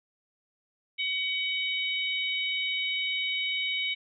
harmonic tone, 753 Hz, F#5, 30 cents sharp, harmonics 3 / 4 / 5, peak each -30 / -32 / -34 dBFS, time 0.98-3.95 s, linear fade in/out 20 ms, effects none

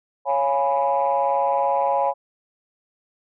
sine chord, C# dominant seventh, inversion none, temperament equal with one note detuned, 554.4 / 694.4 / 830.6 / 987.8 Hz, C#5 / E#5 / G#5 / B5, 0 / -10 / 0 / 0 cents, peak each -22 / -25 / -21 / -24 dBFS, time 0.25-2.14 s, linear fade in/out 50 ms, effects tanh soft clip ceiling -10 dBFS

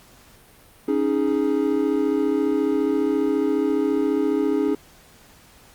triangle chord, C# suspended second, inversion none, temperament just, 277.2 / 311.8 / 415.8 Hz, C#4 / D#4 / G#4, 0 / +4 / +2 cents, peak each -21 dBFS, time 0.88-4.75 s, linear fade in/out 5 ms, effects pink hiss -51 dBFS RMS until 5.74 s + Opus 48 kbps

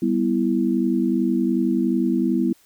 sine chord, E minor, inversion first, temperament equal, 196 / 246.9 / 329.6 Hz, G3 / B3 / E4, 0 / 0 / 0 cents, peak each -23 / -21 / -22 dBFS, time 0.02-2.53 s, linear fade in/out 5 ms, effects white hiss -57 dBFS RMS until 2.65 s

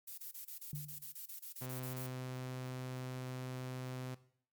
violet noise bursts, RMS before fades -47 dBFS, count 15, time 0.07-2.07 s, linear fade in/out 10 ms, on 110 ms, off 25 ms
sine tone with exponential decay, 147.5 Hz, D3, 8 cents sharp, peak -37 dBFS, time 0.73-1.14 s, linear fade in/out 2 ms, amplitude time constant 88 ms
sawtooth tone, 128.1 Hz, C3, 36 cents flat, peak -38 dBFS, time 1.61-4.15 s, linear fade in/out 10 ms
effects noise-tail reverb RT60 0.6 s tail -17 dB re dry + Opus 48 kbps

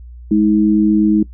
sine tone pair together, 209.7 / 317.9 Hz, G#3 / D#4, +17 / +37 cents, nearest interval perfect fifth, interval 720 cents, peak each -12 dBFS, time 0.31-1.23 s, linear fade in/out 5 ms, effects noise-tail reverb RT60 0.1 s tail -20 dB re dry + added 60 Hz sine -32 dBFS peak until 1.33 s

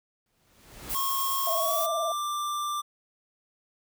pink noise with exponential growth, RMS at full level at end -37 dBFS, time 0.26-0.95 s, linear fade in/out 2 ms, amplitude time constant 150 ms
violet noise, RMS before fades -31 dBFS, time 0.89-1.87 s, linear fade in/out 20 ms
square tone with pitch glide, 1084 to 1182.1 Hz, C#6 to D6, -39 to +11 cents, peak -29 dBFS, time 0.94-2.82 s, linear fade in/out 20 ms, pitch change +150 cents, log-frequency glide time 1.52-1.87 s
sine tone with vibrato, 659.3 Hz, E5, in tune, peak -28 dBFS, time 1.47-2.12 s, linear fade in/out 2 ms, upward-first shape square, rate 19 Hz, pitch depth 54 cents each way
effects none

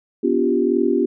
sine chord, G dominant seventh, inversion first, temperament equal with one note detuned, 246.9 / 288 / 349.2 / 392 Hz, B3 / D4 / F4 / G4, 0 / -34 / 0 / 0 cents, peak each -21 / -22 / -20 / -20 dBFS, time 0.23-1.06 s, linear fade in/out 10 ms, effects none

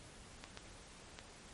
clicks, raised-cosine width 0.2 ms, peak -28 dBFS, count 3, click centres 0.44 / 0.574 / 1.189 s, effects pink hiss -56 dBFS RMS until 1.53 s + MP3 48 kbps

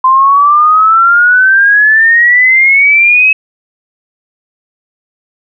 sine exponential sweep, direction up, 1032 to 2581 Hz, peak -3 dBFS, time 0.04-3.33 s, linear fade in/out 5 ms, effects none

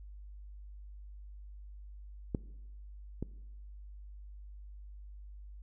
clicks, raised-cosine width 3 ms, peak -19 / -23 dBFS, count 2, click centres 2.348 / 3.226 s, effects noise-tail reverb RT60 1.0 s tail -20 dB re dry + added 50 Hz sine -46 dBFS peak until 5.62 s

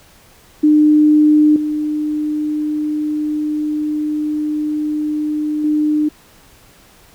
sine tone with level steps, 302.2 Hz, D4, 50 cents sharp, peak -7 / -16 / -12 dBFS, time 0.63-6.09 s, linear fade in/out 10 ms, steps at 1.56 / 5.64 s, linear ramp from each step 2 ms, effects pink hiss -47 dBFS RMS until 7.14 s

